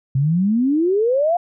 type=exponential sweep; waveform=sine; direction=up; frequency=129.1 to 720 Hz; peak=-14 dBFS; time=0.15-1.37 s; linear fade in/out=5 ms; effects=none